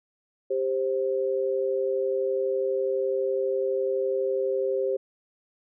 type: tone pair together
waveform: sine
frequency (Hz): 394.3 / 526.3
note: G4 / C5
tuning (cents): +10 / +10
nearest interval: perfect fourth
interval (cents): 500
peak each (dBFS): -26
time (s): 0.5-4.97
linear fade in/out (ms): 10
effects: none